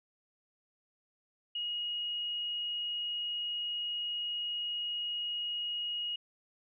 sine tone, 2885 Hz, F#7, 44 cents flat, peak -33 dBFS, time 1.55-6.16 s, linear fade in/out 5 ms, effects none

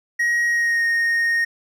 triangle tone with pitch glide, 1892 to 1855.2 Hz, A#6 to A#6, +25 to -9 cents, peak -15 dBFS, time 0.19-1.45 s, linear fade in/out 10 ms, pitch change -34 cents, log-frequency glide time 0.47-0.84 s, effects none

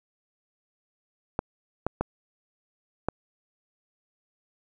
clicks, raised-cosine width 1 ms, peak -11 dBFS, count 4, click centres 1.391 / 1.866 / 2.01 / 3.086 s, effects none

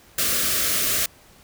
white band-stop noise, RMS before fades -22 dBFS, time 0.18-1.06 s, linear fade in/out 5 ms, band 700 to 1100 Hz, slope 96 dB/octave, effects pink hiss -52 dBFS RMS until 1.43 s

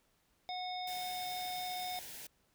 harmonic tone, 731 Hz, F#5, 21 cents flat, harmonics 1 / 3 / 5 / 7, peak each -39 / -49 / -45 / -48 dBFS, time 0.49-1.99 s, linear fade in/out 0 ms
white band-stop noise, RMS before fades -48 dBFS, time 0.87-2.27 s, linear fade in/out 5 ms, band 980 to 1400 Hz, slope 96 dB/octave
effects pink hiss -74 dBFS RMS until 2.54 s

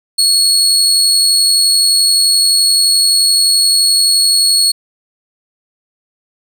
30% pulse tone with amplitude modulation, 4346 Hz, C#8, 35 cents flat, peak -4 dBFS, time 0.18-4.72 s, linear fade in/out 10 ms, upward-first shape sine, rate 91.6 Hz, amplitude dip 30%, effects none

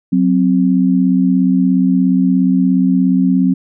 sine tone pair together, 185 / 262 Hz, F#3 / C4, 0 / +2 cents, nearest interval tritone, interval 602 cents, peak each -12 / -12 dBFS, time 0.12-3.54 s, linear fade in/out 10 ms, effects none

